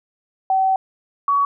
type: tone pair in turn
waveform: sine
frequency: 764 / 1128 Hz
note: G5 / C#6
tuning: -45 / +30 cents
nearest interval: perfect fifth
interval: 675 cents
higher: second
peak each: -14 dBFS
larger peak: neither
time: 0.5-0.76 / 1.28-1.45 s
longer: first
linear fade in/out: 2 ms
effects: none